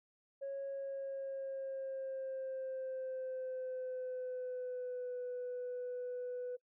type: tone with pitch glide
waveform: sine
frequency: 550 to 495.7 Hz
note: C#5 to B4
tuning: -14 to +6 cents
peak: -37 dBFS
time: 0.41-6.57 s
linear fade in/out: 20 ms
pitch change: -180 cents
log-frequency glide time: 0.66-5.18 s
effects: noise-tail reverb RT60 0.1 s tail -24 dB re dry + tanh soft clip ceiling -36 dBFS